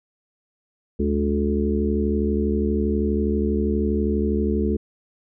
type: harmonic tone with a mistuned harmonic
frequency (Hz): 72.4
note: D2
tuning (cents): -24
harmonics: 1 / 3 / 4 / 5 / 6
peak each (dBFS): -24 / -23 / -29 / -26 / -27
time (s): 0.99-4.77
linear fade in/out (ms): 10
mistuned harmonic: 3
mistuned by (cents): -53
effects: none